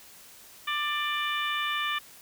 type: harmonic tone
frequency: 592 Hz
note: D5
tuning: 14 cents sharp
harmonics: 2 / 3 / 4 / 5 / 6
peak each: -31 / -33 / -34 / -35 / -36 dBFS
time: 0.67-1.99 s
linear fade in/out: 10 ms
effects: white hiss -51 dBFS RMS until 2.21 s